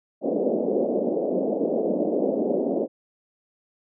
white band-pass noise, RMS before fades -24 dBFS, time 0.21-2.88 s, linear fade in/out 50 ms, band 200 to 610 Hz, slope 48 dB/octave, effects none

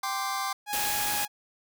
sawtooth chord, G suspended fourth, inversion none, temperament just, 784 / 1045.3 / 1176 Hz, G5 / C6 / D6, 0 / -2 / +2 cents, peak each -29 dBFS, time 0.03-0.53 s, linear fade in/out 5 ms
sawtooth tone, 830.6 Hz, G#5, in tune, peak -27 dBFS, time 0.66-1.28 s, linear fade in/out 50 ms
white noise, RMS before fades -30 dBFS, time 0.73-1.25 s, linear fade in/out 0 ms
effects none

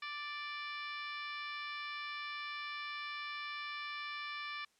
harmonic tone, 587.3 Hz, D5, in tune, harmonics 2 / 3 / 4 / 5 / 6 / 7 / 8 / 9, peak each -45 / -47 / -45 / -53 / -51 / -55 / -58 / -56 dBFS, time 0.02-4.65 s, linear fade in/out 5 ms, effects white hiss -73 dBFS RMS until 4.79 s + low-pass 8000 Hz 12 dB/octave

